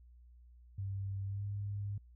sine tone with pitch glide, 98 to 101.46 Hz, G2 to G#2, 0 to -40 cents, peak -36 dBFS, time 0.78-1.98 s, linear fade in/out 5 ms, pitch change +60 cents, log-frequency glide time 1.25-1.44 s, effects added 60 Hz sine -56 dBFS peak until 2.15 s

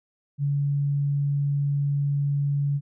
sine tone, 142.3 Hz, C#3, 46 cents sharp, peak -21 dBFS, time 0.38-2.81 s, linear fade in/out 50 ms, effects none

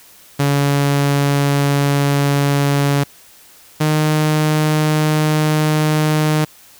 sawtooth tone pair in turn, 141.7 / 153.61 Hz, C#3 / D#3, +38 / -22 cents, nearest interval minor second, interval 140 cents, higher second, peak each -9 dBFS, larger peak neither, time 0.39-3.04 / 3.8-6.45 s, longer neither, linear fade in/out 10 ms, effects white hiss -45 dBFS RMS until 6.79 s

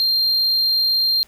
triangle tone, 4186 Hz, C8, in tune, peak -14 dBFS, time 0-1.23 s, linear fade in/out 0 ms, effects pink hiss -52 dBFS RMS until 1.27 s

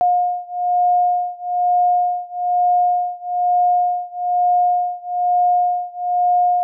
sine beating tone pair, 714 / 715.1 Hz, F5 / F5, +38 / +41 cents, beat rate 1.1 Hz, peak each -17 / -18 dBFS, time 0.01-6.63 s, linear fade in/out 0 ms, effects none

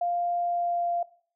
sine tone with pitch glide, 698.5 to 693.3 Hz, F5 to F5, 0 to -13 cents, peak -24 dBFS, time 0.01-1.03 s, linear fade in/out 5 ms, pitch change -13 cents, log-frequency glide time 0.4-0.92 s, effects noise-tail reverb RT60 0.5 s tail -20 dB re dry

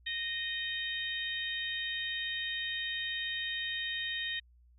harmonic tone, 619 Hz, D#5, 9 cents flat, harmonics 3 / 4 / 5 / 6, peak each -37 / -44 / -40 / -38 dBFS, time 0.06-4.4 s, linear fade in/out 10 ms, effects added 60 Hz sine -59 dBFS peak until 4.78 s

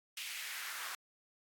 pink noise with high-pass filter sweep, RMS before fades -43 dBFS, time 0.17-0.95 s, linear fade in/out 2 ms, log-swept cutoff 2700 to 1200 Hz, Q 2.2, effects AAC 64 kbps

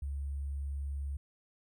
sine tone with sample-and-hold, 69.9 Hz, C#2, 15 cents sharp, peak -34 dBFS, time 0.02-1.17 s, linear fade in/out 5 ms, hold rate 8820 Hz, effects none

